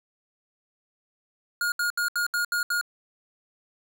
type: tone bursts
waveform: square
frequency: 1430 Hz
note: F6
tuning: 41 cents sharp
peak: -24 dBFS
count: 7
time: 1.61-2.812 s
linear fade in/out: 2 ms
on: 110 ms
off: 72 ms
effects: 9-bit